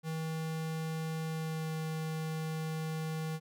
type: tone with pitch glide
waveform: square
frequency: 160 to 158.62 Hz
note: D#3 to D#3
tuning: +49 to +34 cents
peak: -35 dBFS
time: 0.03-3.4 s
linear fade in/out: 50 ms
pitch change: -15 cents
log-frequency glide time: 1.26-1.74 s
effects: none